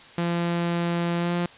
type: tone with pitch glide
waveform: sawtooth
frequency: 171.5 to 174.3 Hz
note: F3 to F3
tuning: -31 to -3 cents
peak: -19 dBFS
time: 0.18-1.46 s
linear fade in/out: 2 ms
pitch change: +28 cents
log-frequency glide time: 1.17-1.34 s
effects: white hiss -47 dBFS RMS until 1.57 s + resampled to 8000 Hz